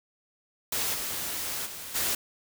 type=noise with level steps; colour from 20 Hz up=white; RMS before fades=-29 / -33 / -40 / -28 dBFS; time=0.72-2.15 s; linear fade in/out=5 ms; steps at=0.93 / 1.65 / 1.94 s; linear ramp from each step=20 ms; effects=none